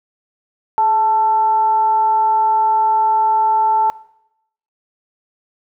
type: tone with frequency modulation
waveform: sine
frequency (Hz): 880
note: A5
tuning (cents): 0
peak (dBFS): -11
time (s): 0.78-3.9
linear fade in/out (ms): 0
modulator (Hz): 460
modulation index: 0.21
effects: noise-tail reverb RT60 0.8 s tail -21 dB re dry